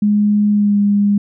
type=tone with pitch glide; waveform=sine; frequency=207.7 to 203.5 Hz; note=G#3 to G#3; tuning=0 to -35 cents; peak=-10 dBFS; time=0.02-1.18 s; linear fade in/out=5 ms; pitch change=-35 cents; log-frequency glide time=0.51-0.78 s; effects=none